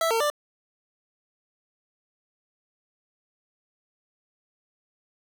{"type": "tone with pitch steps", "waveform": "25% pulse", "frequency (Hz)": [658, 454.2, 591], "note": ["E5", "A#4", "D5"], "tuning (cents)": [-3, -45, 11], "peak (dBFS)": -18, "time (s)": [0.01, 0.301], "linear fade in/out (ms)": 2, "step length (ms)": 97, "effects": []}